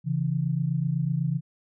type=tone pair together; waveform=sine; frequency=136.8 / 164.81 Hz; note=C#3 / E3; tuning=-23 / 0 cents; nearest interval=minor third; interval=323 cents; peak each=-26 dBFS; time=0.04-1.41 s; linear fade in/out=50 ms; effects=none